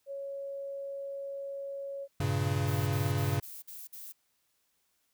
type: tone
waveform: sine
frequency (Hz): 554.4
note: C#5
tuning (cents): 0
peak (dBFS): -36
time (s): 0.06-2.08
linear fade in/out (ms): 50
type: chord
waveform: square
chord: G diminished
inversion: none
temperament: equal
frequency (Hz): 98 / 116.54 / 138.59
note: G2 / Bb2 / Db3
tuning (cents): 0 / 0 / 0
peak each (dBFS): -32 / -36 / -32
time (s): 2.2-3.4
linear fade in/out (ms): 5
type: noise bursts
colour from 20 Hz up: violet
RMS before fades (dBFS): -45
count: 6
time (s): 2.67-4.125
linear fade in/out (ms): 10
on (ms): 200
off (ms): 51
effects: white hiss -75 dBFS RMS until 5.13 s